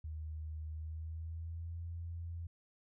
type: tone with pitch glide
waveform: sine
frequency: 78 to 84.57 Hz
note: D#2 to E2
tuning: +5 to +45 cents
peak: -40 dBFS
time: 0.04-2.47 s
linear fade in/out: 5 ms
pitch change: +140 cents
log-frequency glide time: 0.7-1.8 s
effects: none